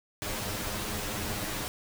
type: noise with comb filter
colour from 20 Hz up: pink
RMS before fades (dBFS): -34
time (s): 0.22-1.68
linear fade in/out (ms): 0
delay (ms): 9.7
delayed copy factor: +0.7
effects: none